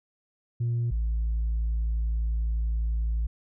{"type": "tone pair in turn", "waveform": "sine", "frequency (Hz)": [118.3, 55.83], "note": ["A#2", "A1"], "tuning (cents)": [26, 26], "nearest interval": "octave + minor second", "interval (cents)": 1300, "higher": "first", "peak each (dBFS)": -22, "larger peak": "neither", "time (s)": [[0.6, 0.91], [0.91, 3.27]], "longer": "second", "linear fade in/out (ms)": 10, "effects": ["tanh soft clip ceiling -22 dBFS"]}